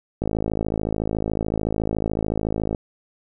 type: click train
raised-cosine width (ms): 2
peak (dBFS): -10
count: 137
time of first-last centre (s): 0.22-2.748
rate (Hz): 53.8
effects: none